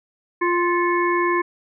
harmonic tone with a mistuned harmonic, 349.2 Hz, F4, in tune, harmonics 1 / 3 / 5 / 6, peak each -20 / -21 / -26 / -28 dBFS, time 0.41-1.42 s, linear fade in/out 10 ms, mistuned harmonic 6, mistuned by +76 cents, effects none

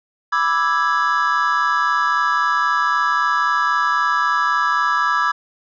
triangle chord, E dominant seventh, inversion second, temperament equal, 987.8 / 1174.7 / 1318.5 / 1661.2 Hz, B5 / D6 / E6 / G#6, 0 / 0 / 0 / 0 cents, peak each -21 / -18 / -19 / -19 dBFS, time 0.32-5.32 s, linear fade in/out 10 ms, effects resampled to 16000 Hz

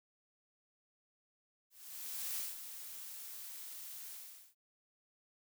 blue noise with ADSR envelope, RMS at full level -39 dBFS, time 1.7-4.55 s, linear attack 680 ms, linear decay 170 ms, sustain -9 dB, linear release 440 ms, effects none

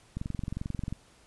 click train, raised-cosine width 5 ms, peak -21 dBFS, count 18, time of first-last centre 0.17-0.926 s, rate 22.5 Hz, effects pink hiss -60 dBFS RMS until 1.26 s + resampled to 24000 Hz

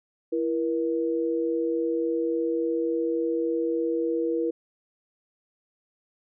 sine tone pair together, 333.3 / 476.8 Hz, E4 / A#4, +19 / +39 cents, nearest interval tritone, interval 620 cents, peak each -26 dBFS, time 0.32-4.51 s, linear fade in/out 10 ms, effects none

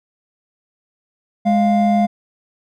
triangle tone pair together, 207.7 / 698.5 Hz, G#3 / F5, 0 / 0 cents, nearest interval octave + major sixth, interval 2100 cents, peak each -12 / -14 dBFS, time 1.45-2.07 s, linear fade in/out 20 ms, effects none

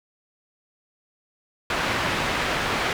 white low-pass noise, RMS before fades -25 dBFS, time 1.7-2.93 s, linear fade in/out 2 ms, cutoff 2200 Hz, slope 12 dB/octave, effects none

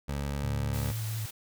20% pulse tone, 70.7 Hz, C#2, 35 cents sharp, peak -26 dBFS, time 0.08-0.92 s, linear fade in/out 10 ms
sine tone with vibrato, 110 Hz, A2, in tune, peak -31 dBFS, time 0.43-1.26 s, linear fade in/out 5 ms, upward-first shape sine, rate 5.9 Hz, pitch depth 23 cents each way
white noise, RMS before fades -42 dBFS, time 0.73-1.31 s, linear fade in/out 10 ms
effects none

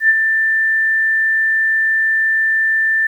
sine tone with ADSR envelope, 1777 Hz, A6, 17 cents sharp, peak -6 dBFS, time 0-3.07 s, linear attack 92 ms, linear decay 35 ms, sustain -6 dB, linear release 5 ms, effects 8-bit

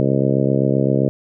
harmonic tone, 67.7 Hz, C#2, 40 cents flat, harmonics 2 / 3 / 4 / 5 / 6 / 7 / 8 / 9, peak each -19 / -21 / -22 / -23 / -24 / -24 / -25 / -26 dBFS, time 0-1.09 s, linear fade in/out 0 ms, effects none

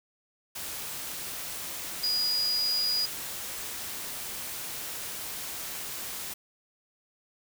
sine tone in noise, 4900 Hz, D#8, 27 cents flat, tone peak -25 dBFS, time 2.03-3.06 s, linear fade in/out 10 ms, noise white, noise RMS -37 dBFS, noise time 0.55-6.34 s, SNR +9 dB, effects none

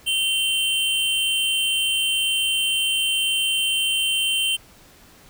square tone pair together, 2752 / 3111 Hz, F7 / G7, -26 / -14 cents, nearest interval major second, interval 212 cents, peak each -26 / -21 dBFS, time 0.06-4.57 s, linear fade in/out 20 ms, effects pink hiss -50 dBFS RMS until 5.29 s

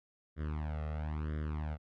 sawtooth tone with flanger, 76.4 Hz, D#2, 31 cents flat, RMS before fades -37 dBFS, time 0.36-1.78 s, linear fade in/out 50 ms, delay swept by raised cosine 0.58 to 1.56 ms, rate 1 Hz, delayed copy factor +1, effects low-pass 2000 Hz 12 dB/octave

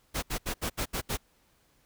pink noise bursts, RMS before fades -31 dBFS, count 7, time 0.14-1.174 s, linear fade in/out 20 ms, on 86 ms, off 72 ms, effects pink hiss -67 dBFS RMS until 1.85 s

